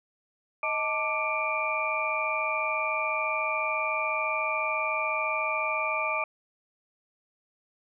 sine tone cluster, 628 / 885 / 1177 / 2273 / 2387 Hz, D#5 / A5 / D6 / C#7 / D7, +16 / +10 / +3 / +43 / +28 cents, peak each -33 / -34 / -31 / -37 / -30 dBFS, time 0.63-6.24 s, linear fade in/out 2 ms, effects none

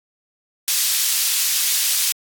pink high-pass noise, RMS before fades -19 dBFS, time 0.68-2.12 s, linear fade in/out 0 ms, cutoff 4000 Hz, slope 12 dB/octave, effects AAC 64 kbps

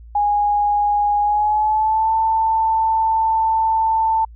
sine tone with pitch glide, 825 to 889.3 Hz, G#5 to A5, -12 to +18 cents, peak -14 dBFS, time 0.15-4.25 s, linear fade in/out 5 ms, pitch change +130 cents, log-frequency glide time 1.21-2.12 s, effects added 57 Hz sine -37 dBFS peak until 4.35 s

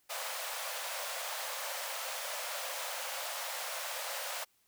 pink high-pass noise, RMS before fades -39 dBFS, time 0.09-4.45 s, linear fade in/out 20 ms, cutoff 510 Hz, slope 96 dB/octave, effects white hiss -72 dBFS RMS until 4.67 s

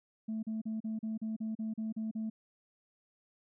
sine tone bursts, 220 Hz, A3, in tune, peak -32 dBFS, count 11, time 0.28-2.3 s, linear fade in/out 10 ms, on 150 ms, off 37 ms, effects tanh soft clip ceiling -31 dBFS

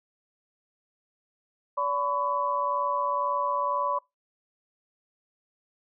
sine tone cluster, 574 / 1004 / 1126 Hz, D5 / B5 / C#6, -40 / +28 / +27 cents, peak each -31 / -27 / -30 dBFS, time 1.77-3.99 s, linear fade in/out 10 ms, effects noise-tail reverb RT60 0.2 s tail -24 dB re dry

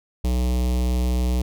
square tone with notch filter, 61.74 Hz, B1, in tune, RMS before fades -21 dBFS, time 0.24-1.42 s, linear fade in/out 5 ms, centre 1500 Hz, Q 0.69, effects none

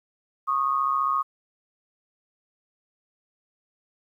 sine tone pair together, 1100 / 1234.7 Hz, C#6 / D#6, -14 / -14 cents, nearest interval major second, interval 200 cents, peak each -24 dBFS, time 0.47-1.23 s, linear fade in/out 20 ms, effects 10-bit

